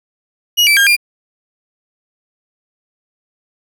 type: tone with pitch steps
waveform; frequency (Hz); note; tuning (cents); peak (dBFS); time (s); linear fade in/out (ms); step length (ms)
35% pulse; 2895 / 2323 / 1613 / 2403; F#7 / D7 / G6 / D7; -38 / -20 / +49 / +39; -6; 0.57-0.966; 20; 99
effects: none